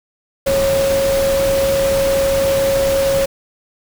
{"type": "tone in noise", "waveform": "sine", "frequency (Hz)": 547, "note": "C#5", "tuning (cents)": -23, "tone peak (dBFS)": -13, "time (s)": [0.46, 3.26], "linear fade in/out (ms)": 10, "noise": "pink", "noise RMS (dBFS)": -23, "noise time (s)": [0.46, 3.26], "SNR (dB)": 7, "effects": []}